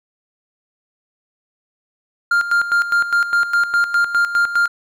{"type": "tone with tremolo", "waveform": "triangle", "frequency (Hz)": 1400, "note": "F6", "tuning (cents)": 4, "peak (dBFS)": -10, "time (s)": [2.31, 4.68], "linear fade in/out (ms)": 5, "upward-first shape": "square", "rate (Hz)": 4.9, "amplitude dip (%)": 70, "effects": []}